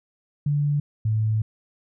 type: tone pair in turn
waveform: sine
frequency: 145.6 / 109.05 Hz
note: D3 / A2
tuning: -15 / -15 cents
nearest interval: perfect fourth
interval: 500 cents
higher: first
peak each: -19 dBFS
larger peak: neither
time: 0.46-0.8 / 1.05-1.42 s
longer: second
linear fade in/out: 5 ms
effects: none